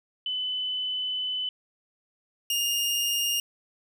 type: tone pair in turn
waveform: sine / sawtooth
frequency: 3012 / 2831 Hz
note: F#7 / F7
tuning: +30 / +23 cents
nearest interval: minor second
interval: 107 cents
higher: first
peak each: -27 / -21 dBFS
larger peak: second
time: 0.26-1.49 / 2.5-3.4 s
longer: first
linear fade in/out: 2 ms
effects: none